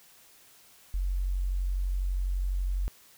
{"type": "tone", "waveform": "sine", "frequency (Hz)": 46.03, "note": "F#1", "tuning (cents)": -8, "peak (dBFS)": -26, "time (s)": [0.94, 2.88], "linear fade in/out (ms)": 0, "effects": ["white hiss -57 dBFS RMS until 3.17 s"]}